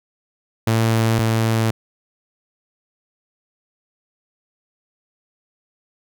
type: tone pair in turn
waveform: sawtooth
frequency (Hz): 112.9 / 112.28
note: A2 / A2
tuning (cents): +45 / +36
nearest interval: unison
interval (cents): 9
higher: first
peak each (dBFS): -11 / -12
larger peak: first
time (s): 0.67-1.19 / 1.19-1.71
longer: neither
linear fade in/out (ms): 5
effects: none